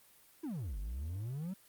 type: exponential two-way sweep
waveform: triangle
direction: down then up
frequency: 347.6 to 45.9 to 198.8 Hz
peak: -35 dBFS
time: 0.43-1.54 s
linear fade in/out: 10 ms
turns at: 0.78 s
effects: white hiss -63 dBFS RMS until 1.68 s + Opus 32 kbps